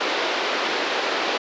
pink band-pass noise, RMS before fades -24 dBFS, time 0-1.38 s, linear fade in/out 10 ms, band 350 to 4500 Hz, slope 24 dB/octave, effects resampled to 16000 Hz

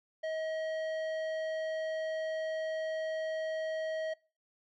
triangle tone with tanh clipping, 635 Hz, D#5, 35 cents sharp, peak -35 dBFS, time 0.23-4.14 s, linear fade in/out 10 ms, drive 16 dB, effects noise-tail reverb RT60 0.4 s tail -25 dB re dry

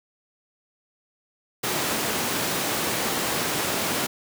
pink high-pass noise, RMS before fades -26 dBFS, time 1.63-4.07 s, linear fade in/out 10 ms, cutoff 190 Hz, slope 12 dB/octave, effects none

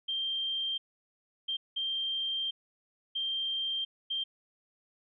sine tone bursts at uneven times, 3168 Hz, G7, 18 cents sharp, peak -30 dBFS, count 5, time 0.08-0.78 / 1.48-1.57 / 1.76-2.51 / 3.15-3.85 / 4.1-4.24 s, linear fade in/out 10 ms, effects none

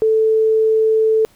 sine tone, 440 Hz, A4, in tune, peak -11 dBFS, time 0.02-1.25 s, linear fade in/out 0 ms, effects pink hiss -53 dBFS RMS until 1.35 s

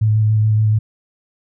sine tone with vibrato, 108.1 Hz, A2, 30 cents flat, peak -11 dBFS, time 0.01-0.79 s, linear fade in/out 10 ms, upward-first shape square, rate 7 Hz, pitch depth 14 cents each way, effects none

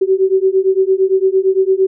sine beating tone pair, 377 / 385.8 Hz, F#4 / G4, +32 / -28 cents, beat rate 8.8 Hz, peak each -13 dBFS, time 0.01-1.87 s, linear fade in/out 10 ms, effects none

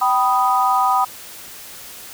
sine chord, G augmented, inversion none, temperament equal with one note detuned, 772.3 / 987.8 / 1244.5 Hz, G5 / B5 / D#6, -26 / 0 / 0 cents, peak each -18 dBFS, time 0.01-1.05 s, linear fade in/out 10 ms, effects white hiss -37 dBFS RMS until 2.13 s

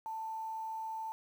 sine tone with quantisation, 887 Hz, A5, 14 cents sharp, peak -37 dBFS, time 0.06-1.12 s, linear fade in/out 0 ms, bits 10, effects none

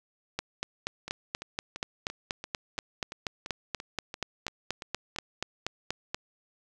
two click trains, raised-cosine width 0.2 ms, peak -13 / -21 dBFS, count 25 / 13, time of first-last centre 0.39-6.145 / 1.08-5.162 s, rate 4.17 / 2.94 Hz, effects none

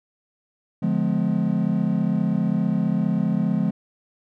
triangle chord, D diminished seventh, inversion none, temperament just, 146.83 / 176.2 / 211.4 / 253.7 Hz, D3 / F3 / Ab3 / Cb4, 0 / +16 / +31 / +47 cents, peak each -26 / -21 / -21 / -26 dBFS, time 0.82-3.71 s, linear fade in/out 10 ms, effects none

